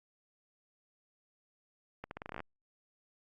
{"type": "accelerating click train", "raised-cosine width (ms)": 0.5, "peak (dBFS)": -26, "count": 12, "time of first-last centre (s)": [2.04, 2.404], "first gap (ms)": 71, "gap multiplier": 0.83, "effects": ["Opus 48 kbps"]}